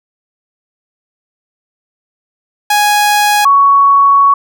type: tone pair in turn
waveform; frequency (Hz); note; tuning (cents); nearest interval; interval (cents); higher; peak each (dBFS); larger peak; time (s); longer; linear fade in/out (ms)
sawtooth / sine; 830.6 / 1116.8; G#5 / C#6; 0 / +13; perfect fourth; 513; second; -4; neither; 2.7-3.45 / 3.45-4.34; second; 5
effects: none